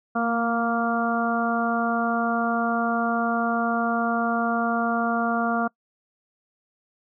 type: harmonic tone with a mistuned harmonic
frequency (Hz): 233.1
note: A#3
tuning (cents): 0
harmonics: 1 / 2 / 3 / 4 / 5 / 6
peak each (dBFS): -25 / -32 / -26 / -37 / -29 / -29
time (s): 0.15-5.68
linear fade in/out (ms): 10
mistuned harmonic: 1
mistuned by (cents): -23
effects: noise-tail reverb RT60 0.1 s tail -25 dB re dry